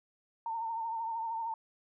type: tone with vibrato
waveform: sine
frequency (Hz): 908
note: A#5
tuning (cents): -46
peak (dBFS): -33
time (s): 0.46-1.54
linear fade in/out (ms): 2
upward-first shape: sine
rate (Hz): 13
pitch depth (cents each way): 44
effects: none